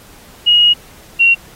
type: tone pair in turn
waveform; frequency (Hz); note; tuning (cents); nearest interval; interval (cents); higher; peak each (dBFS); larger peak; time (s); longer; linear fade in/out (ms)
sine; 2884 / 2745; F#7 / F7; -45 / -31; minor second; 86; first; -6; neither; 0.46-0.74 / 1.19-1.35; first; 20
effects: pink hiss -42 dBFS RMS until 1.55 s + AAC 48 kbps